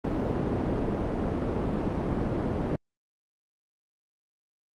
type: low-pass noise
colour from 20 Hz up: white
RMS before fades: -28 dBFS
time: 0.04-2.76 s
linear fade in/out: 5 ms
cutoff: 410 Hz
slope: 12 dB/octave
effects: Opus 32 kbps